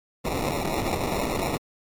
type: noise with sample-and-hold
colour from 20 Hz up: blue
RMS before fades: -27 dBFS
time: 0.24-1.58 s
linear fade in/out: 20 ms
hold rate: 1575 Hz
effects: AAC 64 kbps